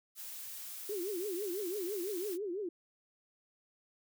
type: noise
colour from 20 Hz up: blue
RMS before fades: -45 dBFS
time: 0.15-2.38 s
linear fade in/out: 50 ms
type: tone with vibrato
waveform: sine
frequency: 381.5 Hz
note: G4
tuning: 47 cents flat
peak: -35 dBFS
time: 0.89-2.69 s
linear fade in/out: 5 ms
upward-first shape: triangle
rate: 6 Hz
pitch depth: 240 cents each way
effects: none